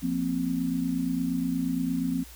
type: chord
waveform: sine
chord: F suspended fourth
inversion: none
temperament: equal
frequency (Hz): 174.61 / 233.1 / 261.6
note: F3 / Bb3 / C4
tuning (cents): 0 / 0 / 0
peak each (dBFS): -31 / -32 / -27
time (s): 0.02-2.24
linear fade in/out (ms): 20
effects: added 60 Hz sine -47 dBFS peak until 2.35 s + white hiss -49 dBFS RMS until 2.35 s